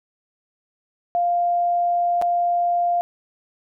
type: tone with dropouts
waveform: sine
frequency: 698.5 Hz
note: F5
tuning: in tune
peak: -17 dBFS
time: 1.15-3.01 s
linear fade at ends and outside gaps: 0 ms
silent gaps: 2.215-2.222 s
effects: none